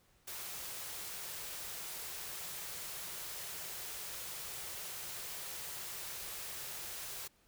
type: band-stop noise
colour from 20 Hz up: white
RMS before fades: -44 dBFS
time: 0.27-7.28 s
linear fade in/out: 10 ms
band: 200 to 320 Hz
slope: 96 dB/octave
effects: pink hiss -70 dBFS RMS until 7.47 s

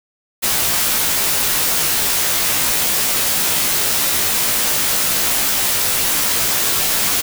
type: noise with comb filter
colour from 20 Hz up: white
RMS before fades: -17 dBFS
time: 0.42-7.22 s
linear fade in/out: 20 ms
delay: 16 ms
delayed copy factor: -0.75
effects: none

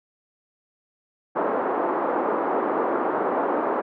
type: band-pass noise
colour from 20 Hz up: pink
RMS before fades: -24 dBFS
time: 1.35-3.82 s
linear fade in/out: 20 ms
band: 310 to 1200 Hz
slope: 24 dB/octave
effects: none

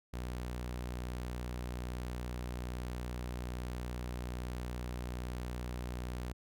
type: tone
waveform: sawtooth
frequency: 61.2 Hz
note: B1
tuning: 15 cents flat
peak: -34 dBFS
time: 0.13-6.33 s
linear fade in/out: 10 ms
effects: none

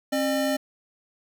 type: tone pair together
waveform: square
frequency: 269.1 / 604 Hz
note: C4 / D5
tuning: +49 / +48 cents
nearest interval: octave + major second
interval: 1399 cents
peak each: -26 dBFS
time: 0.12-0.57 s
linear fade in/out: 10 ms
effects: none

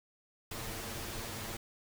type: noise with comb filter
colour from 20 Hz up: pink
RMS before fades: -41 dBFS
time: 0.51-1.57 s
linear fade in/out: 5 ms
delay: 8.8 ms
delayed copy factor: +0.7
effects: none

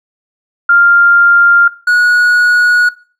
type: tone pair in turn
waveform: sine / triangle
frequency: 1396.9 / 1456.8 Hz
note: F6 / F#6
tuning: 0 / -27 cents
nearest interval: minor second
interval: 73 cents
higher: second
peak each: -4 / -5 dBFS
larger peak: first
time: 0.69-1.68 / 1.87-2.89 s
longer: second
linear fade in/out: 5 ms
effects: noise-tail reverb RT60 0.4 s tail -19 dB re dry

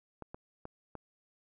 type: clicks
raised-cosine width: 1 ms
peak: -29 dBFS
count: 4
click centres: 0.223 / 0.345 / 0.654 / 0.953 s
effects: none

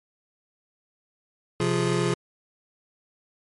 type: tone cluster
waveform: square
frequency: 130.6 / 174.1 / 348.2 / 417.5 Hz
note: C3 / F3 / F4 / G#4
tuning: -3 / -5 / -5 / +9 cents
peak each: -28 dBFS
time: 1.6-2.14 s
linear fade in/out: 2 ms
effects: MP3 48 kbps

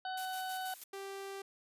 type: harmonic tone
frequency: 750 Hz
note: F#5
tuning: 23 cents sharp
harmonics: 1 / 2 / 4 / 5 / 6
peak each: -38 / -44 / -50 / -52 / -54 dBFS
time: 0.05-0.74 s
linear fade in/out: 2 ms
type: noise with tremolo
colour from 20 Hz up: blue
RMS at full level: -45 dBFS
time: 0.17-0.84 s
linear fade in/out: 5 ms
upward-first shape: square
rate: 6.2 Hz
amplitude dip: 50%
type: tone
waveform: sawtooth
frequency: 392 Hz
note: G4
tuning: in tune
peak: -38 dBFS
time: 0.93-1.42 s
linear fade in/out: 5 ms
effects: resampled to 32000 Hz

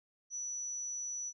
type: tone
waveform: sine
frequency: 5920 Hz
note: F#8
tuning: in tune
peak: -37 dBFS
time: 0.3-1.33 s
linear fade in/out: 50 ms
effects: none

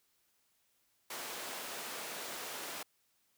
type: high-pass noise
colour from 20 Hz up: pink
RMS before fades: -43 dBFS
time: 1.1-2.83 s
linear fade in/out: 5 ms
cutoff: 440 Hz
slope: 12 dB/octave
effects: white hiss -75 dBFS RMS until 3.37 s

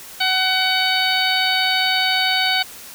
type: harmonic tone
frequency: 751 Hz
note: F#5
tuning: 26 cents sharp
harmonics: 1 / 2 / 3 / 4 / 5 / 6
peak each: -23 / -23 / -23 / -23 / -23 / -23 dBFS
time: 0.2-2.63 s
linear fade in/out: 10 ms
effects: white hiss -38 dBFS RMS until 2.94 s

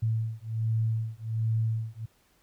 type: beating tone pair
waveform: sine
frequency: 111.2 / 112.5 Hz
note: A2 / A2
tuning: +19 / +39 cents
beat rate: 1.3 Hz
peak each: -29 dBFS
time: 0.02-2.06 s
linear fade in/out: 10 ms
effects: pink hiss -66 dBFS RMS until 2.42 s

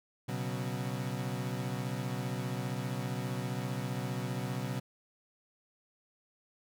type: chord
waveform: 35% pulse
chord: B suspended second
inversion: none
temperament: equal with one note detuned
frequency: 123.47 / 138.59 / 185.75 Hz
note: B2 / C#3 / F#3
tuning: 0 / 0 / +7 cents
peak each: -35 / -37 / -38 dBFS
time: 0.28-4.8 s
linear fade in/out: 10 ms
effects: none

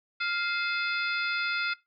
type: harmonic tone with a mistuned harmonic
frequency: 698.5 Hz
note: F5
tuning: in tune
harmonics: 2 / 3 / 4 / 5 / 6 / 7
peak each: -30 / -34 / -36 / -38 / -40 / -41 dBFS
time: 0.2-1.74 s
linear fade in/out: 10 ms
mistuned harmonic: 4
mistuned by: -140 cents
effects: noise-tail reverb RT60 0.2 s tail -19 dB re dry

